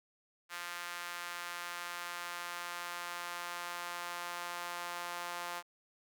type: tone with high-pass filter sweep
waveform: sawtooth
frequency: 174.61 Hz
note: F3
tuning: in tune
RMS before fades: -42 dBFS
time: 0.49-5.63 s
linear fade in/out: 50 ms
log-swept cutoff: 1400 to 910 Hz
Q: 1.4
effects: none